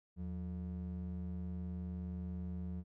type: ring-modulated tone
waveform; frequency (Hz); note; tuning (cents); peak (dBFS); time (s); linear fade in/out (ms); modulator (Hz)
triangle; 130.3; C3; -7; -34; 0.16-2.84; 50; 49.6
effects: none